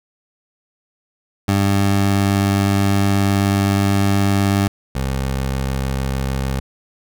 20% pulse tone pair in turn, 99.1 / 66.62 Hz, G2 / C2, +19 / +32 cents, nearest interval perfect fifth, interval 687 cents, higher first, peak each -9 / -14 dBFS, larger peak first, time 1.48-4.68 / 4.95-6.6 s, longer first, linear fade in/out 5 ms, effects none

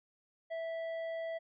sine tone with hard clipping, 657 Hz, E5, 6 cents flat, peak -38 dBFS, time 0.5-1.39 s, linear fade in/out 20 ms, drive 9 dB, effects low-pass 3000 Hz 12 dB/octave

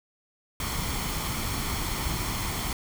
pink noise with comb filter, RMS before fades -30 dBFS, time 0.6-2.73 s, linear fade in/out 2 ms, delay 0.92 ms, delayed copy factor +0.5, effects none

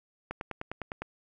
click train, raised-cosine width 0.5 ms, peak -20 dBFS, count 8, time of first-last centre 0.31-1.02 s, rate 9.86 Hz, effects none

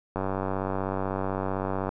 click train, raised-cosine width 1 ms, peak -15 dBFS, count 167, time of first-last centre 0.16-1.891 s, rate 95.9 Hz, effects none

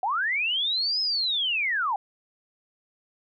sine linear two-way sweep, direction up then down, 709 to 5180 to 758 Hz, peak -23 dBFS, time 0.03-1.96 s, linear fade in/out 2 ms, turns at 1.01 s, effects none

